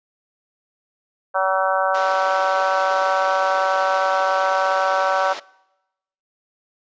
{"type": "harmonic tone", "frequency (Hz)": 190, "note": "F#3", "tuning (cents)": 46, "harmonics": [3, 4, 5, 6, 7, 8], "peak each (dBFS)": [-22, -23, -24, -25, -25, -26], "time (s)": [1.34, 5.34], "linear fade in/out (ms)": 20}
{"type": "band-pass noise", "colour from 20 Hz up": "pink", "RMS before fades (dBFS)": -33, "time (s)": [1.94, 5.4], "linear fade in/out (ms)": 10, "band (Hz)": [440, 5700], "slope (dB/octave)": 24}
{"effects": ["noise-tail reverb RT60 0.9 s tail -23 dB re dry", "resampled to 16000 Hz"]}